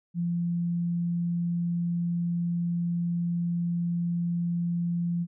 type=tone; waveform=sine; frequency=172.1 Hz; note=F3; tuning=25 cents flat; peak=-25 dBFS; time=0.14-5.27 s; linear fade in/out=50 ms; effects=none